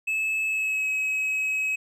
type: tone with pitch glide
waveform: triangle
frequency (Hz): 2600 to 2555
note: E7 to D#7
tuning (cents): -24 to +45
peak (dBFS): -22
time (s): 0.07-1.76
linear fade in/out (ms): 10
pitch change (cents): -31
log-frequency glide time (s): 0.47-0.88
effects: none